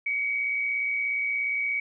sine tone pair together, 2151 / 2268 Hz, C7 / C#7, +47 / +39 cents, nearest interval minor second, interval 92 cents, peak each -35 / -25 dBFS, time 0.06-1.8 s, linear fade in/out 5 ms, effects none

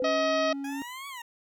sine tone with exponential decay, 507 Hz, B4, 45 cents sharp, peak -25 dBFS, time 0-0.45 s, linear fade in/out 2 ms, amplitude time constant 96 ms
triangle tone, 277.3 Hz, C#4, 1 cent sharp, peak -30 dBFS, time 0.02-0.82 s, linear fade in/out 0 ms
harmonic tone, 634 Hz, D#5, 32 cents sharp, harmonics 1 / 2 / 3 / 4 / 5 / 6 / 7 / 8 / 9, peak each -25 / -31 / -35 / -37 / -39 / -41 / -42 / -43 / -44 dBFS, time 0.04-0.53 s, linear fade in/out 5 ms
20% pulse exponential two-way sweep, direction up then down, 817 to 1138 to 915 Hz, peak -33 dBFS, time 0.64-1.22 s, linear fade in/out 5 ms, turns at 1.08 s
effects none

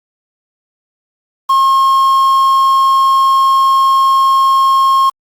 triangle tone with quantisation, 1075 Hz, C6, 47 cents sharp, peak -5 dBFS, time 1.49-5.1 s, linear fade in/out 10 ms, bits 5, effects Opus 48 kbps

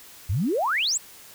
sine exponential sweep, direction up, 79 to 8372 Hz, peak -21 dBFS, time 0.29-0.98 s, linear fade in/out 10 ms, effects white hiss -47 dBFS RMS until 1.34 s

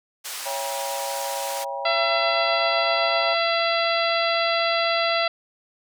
white band-pass noise, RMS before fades -33 dBFS, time 0.24-1.65 s, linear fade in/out 20 ms, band 760 to 9900 Hz, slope 12 dB/octave
sine chord, C# diminished seventh, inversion none, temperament just, 554.4 / 665.2 / 798.3 / 957.9 Hz, C#5 / E5 / G5 / Bb5, 0 / +16 / +31 / +47 cents, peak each -31 / -37 / -32 / -32 dBFS, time 0.45-3.35 s, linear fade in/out 20 ms
harmonic tone, 673 Hz, E5, 36 cents sharp, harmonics 1 / 2 / 3 / 4 / 5 / 6 / 7, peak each -23 / -26 / -28 / -29 / -30 / -31 / -31 dBFS, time 1.85-5.28 s, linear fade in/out 5 ms
effects none

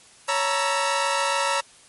sawtooth tone cluster, 557 / 913 / 960 / 1327 Hz, C#5 / A#5 / B5 / E6, +8 / -36 / -49 / +11 cents, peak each -23 dBFS, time 0.28-1.61 s, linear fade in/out 10 ms, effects white hiss -51 dBFS RMS until 1.88 s + MP3 48 kbps

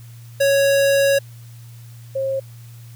square / sine tone pair in turn, 554.4 / 537.7 Hz, C#5 / C5, 0 / +47 cents, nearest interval minor second, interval 53 cents, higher first, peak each -14 / -19 dBFS, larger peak first, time 0.4-1.19 / 2.15-2.4 s, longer first, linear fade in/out 10 ms, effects added 117 Hz sine -37 dBFS peak until 2.95 s + white hiss -51 dBFS RMS until 2.95 s

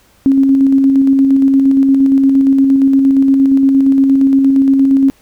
sine tone with tremolo, 271.2 Hz, C#4, 38 cents flat, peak -5 dBFS, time 0.26-5.1 s, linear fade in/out 0 ms, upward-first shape square, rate 8.6 Hz, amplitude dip 25%, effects pink hiss -50 dBFS RMS until 5.21 s

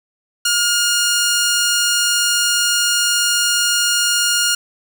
10% pulse tone, 1421 Hz, F6, 30 cents sharp, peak -6 dBFS, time 0.45-4.55 s, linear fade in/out 5 ms, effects none

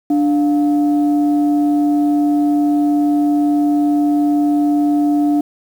sine tone pair together, 293.7 / 704.6 Hz, D4 / F5, 0 / +15 cents, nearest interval octave + minor third, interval 1515 cents, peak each -11 / -22 dBFS, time 0.1-5.41 s, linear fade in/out 5 ms, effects tanh soft clip ceiling -5 dBFS + 7-bit

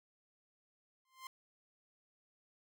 sawtooth tone with exponential growth, 1046.5 Hz, C6, in tune, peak -39 dBFS, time 1.05-1.27 s, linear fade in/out 2 ms, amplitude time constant 46 ms, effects none

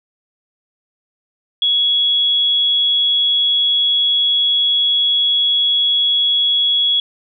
sine tone, 3350 Hz, G#7, 14 cents sharp, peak -12 dBFS, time 1.62-7 s, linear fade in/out 2 ms, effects none

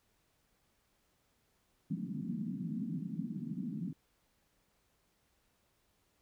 pink band-pass noise, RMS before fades -39 dBFS, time 1.9-3.93 s, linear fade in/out 5 ms, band 160 to 260 Hz, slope 48 dB/octave, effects pink hiss -75 dBFS RMS until 6.21 s

